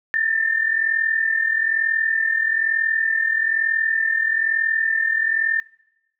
sine tone pair together, 1760 / 1801.1 Hz, A6 / A6, 0 / +40 cents, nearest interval unison, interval 40 cents, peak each -23 / -19 dBFS, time 0.14-5.6 s, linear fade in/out 0 ms, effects noise-tail reverb RT60 0.9 s tail -23 dB re dry

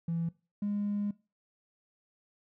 triangle tone pair in turn, 167.1 / 205 Hz, E3 / G#3, +24 / -22 cents, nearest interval major third, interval 354 cents, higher second, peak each -26 dBFS, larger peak neither, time 0.08-0.29 / 0.62-1.11 s, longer second, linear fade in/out 5 ms, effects noise-tail reverb RT60 0.3 s tail -23 dB re dry + tanh soft clip ceiling -26 dBFS

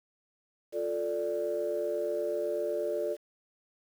sine chord, D minor, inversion first, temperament just, 352.4 / 440.5 / 587.3 Hz, F4 / A4 / D5, +16 / +2 / 0 cents, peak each -35 / -33 / -31 dBFS, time 0.72-3.17 s, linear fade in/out 50 ms, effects tanh soft clip ceiling -21 dBFS + 9-bit

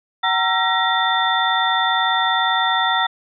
sine tone cluster, 756 / 926 / 1351 / 1893 / 3549 Hz, F#5 / A#5 / E6 / A#6 / A7, +37 / -12 / +42 / +26 / +14 cents, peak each -22 dBFS, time 0.23-3.07 s, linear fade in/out 10 ms, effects none

